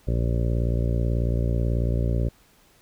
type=harmonic tone; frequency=58.27 Hz; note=A#1; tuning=in tune; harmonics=1 / 2 / 3 / 4 / 5 / 6 / 7 / 8 / 9 / 10; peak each=-23 / -25 / -32 / -35 / -38 / -37 / -37 / -43 / -38 / -39 dBFS; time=0.07-2.29 s; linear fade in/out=10 ms; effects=pink hiss -58 dBFS RMS until 2.81 s